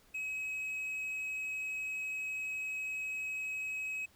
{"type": "tone", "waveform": "triangle", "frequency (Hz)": 2552, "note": "D#7", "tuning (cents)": 43, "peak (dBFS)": -34, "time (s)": [0.14, 4.06], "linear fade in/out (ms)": 10, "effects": ["pink hiss -65 dBFS RMS until 4.15 s"]}